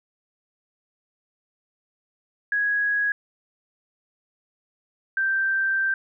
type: tone pair in turn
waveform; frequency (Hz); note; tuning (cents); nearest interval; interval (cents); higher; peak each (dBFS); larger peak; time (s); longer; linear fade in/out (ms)
sine; 1661.2 / 1567.1; G#6 / G6; 0 / -1; minor second; 101; first; -20; neither; 2.52-3.12 / 5.17-5.94; second; 2
effects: none